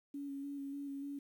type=tone with vibrato; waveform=sine; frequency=280 Hz; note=C#4; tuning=18 cents sharp; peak=-40 dBFS; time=0.14-1.19 s; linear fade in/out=5 ms; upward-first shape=square; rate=3.4 Hz; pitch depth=19 cents each way; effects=11-bit